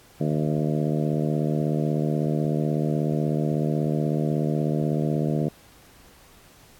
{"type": "harmonic tone with a mistuned harmonic", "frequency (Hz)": 76.3, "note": "D#2", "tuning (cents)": -33, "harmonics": [2, 3, 4, 5, 6, 7, 8, 9], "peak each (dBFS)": [-24, -28, -30, -32, -34, -35, -36, -37], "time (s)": [0.2, 5.49], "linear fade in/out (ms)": 10, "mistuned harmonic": 9, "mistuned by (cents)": -28, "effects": ["pink hiss -53 dBFS RMS until 6.79 s", "AAC 64 kbps"]}